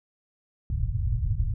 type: low-pass noise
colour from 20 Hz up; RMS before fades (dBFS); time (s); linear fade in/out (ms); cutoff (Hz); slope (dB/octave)
white; -26; 0.7-1.54; 2; 120; 48
effects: none